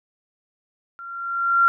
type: tone with level ramp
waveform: sine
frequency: 1377 Hz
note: F6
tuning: 25 cents flat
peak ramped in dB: -35 to -11 dBFS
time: 0.99-1.68 s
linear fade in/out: 0 ms
effects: none